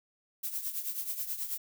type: noise with tremolo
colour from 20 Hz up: violet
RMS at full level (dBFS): -33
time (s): 0.43-1.58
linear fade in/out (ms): 10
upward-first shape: triangle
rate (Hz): 9.3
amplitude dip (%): 75
effects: none